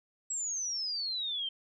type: exponential sweep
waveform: sine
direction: down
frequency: 7780 to 3100 Hz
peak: -32 dBFS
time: 0.3-1.49 s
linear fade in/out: 5 ms
effects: none